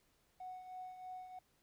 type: tone with tremolo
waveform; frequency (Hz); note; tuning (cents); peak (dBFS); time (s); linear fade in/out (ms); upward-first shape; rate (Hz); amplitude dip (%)
triangle; 739; F#5; -2; -40; 0.4-1.39; 5; triangle; 3.1; 70
effects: tanh soft clip ceiling -42 dBFS + pink hiss -75 dBFS RMS until 1.62 s